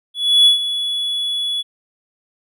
triangle tone with ADSR envelope, 3400 Hz, G#7, 40 cents sharp, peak -5 dBFS, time 0.14-1.63 s, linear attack 320 ms, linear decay 120 ms, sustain -12 dB, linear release 27 ms, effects none

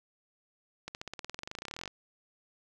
accelerating click train, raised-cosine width 0.2 ms, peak -22 dBFS, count 26, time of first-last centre 0.88-1.877 s, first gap 69 ms, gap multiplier 0.95, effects none

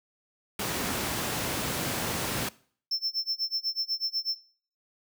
pink noise, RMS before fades -30 dBFS, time 0.59-2.49 s, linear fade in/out 5 ms
triangle tone with tremolo, 5340 Hz, E8, 22 cents sharp, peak -23 dBFS, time 2.91-4.36 s, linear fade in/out 5 ms, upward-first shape sine, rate 8.1 Hz, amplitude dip 90%
effects noise-tail reverb RT60 0.5 s tail -21 dB re dry + high-pass 100 Hz 12 dB/octave

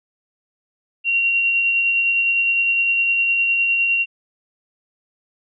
sine tone with tremolo, 2752 Hz, F7, 26 cents flat, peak -14 dBFS, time 1.04-4.06 s, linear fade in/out 50 ms, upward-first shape sine, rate 9.8 Hz, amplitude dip 25%, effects none

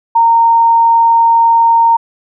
sine tone, 922 Hz, A#5, 19 cents flat, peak -5 dBFS, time 0.15-1.97 s, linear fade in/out 10 ms, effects none

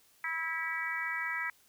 harmonic tone, 325.4 Hz, E4, 22 cents flat, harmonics 3 / 4 / 5 / 6 / 7, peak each -43 / -41 / -39 / -35 / -40 dBFS, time 0.24-1.5 s, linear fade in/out 2 ms, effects white hiss -65 dBFS RMS until 1.68 s

